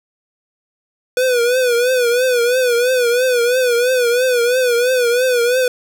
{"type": "tone with vibrato", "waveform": "square", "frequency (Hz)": 492.7, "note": "B4", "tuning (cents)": -4, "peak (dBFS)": -13, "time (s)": [1.17, 5.68], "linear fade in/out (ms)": 2, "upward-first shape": "triangle", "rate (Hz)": 3, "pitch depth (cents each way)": 100, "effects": []}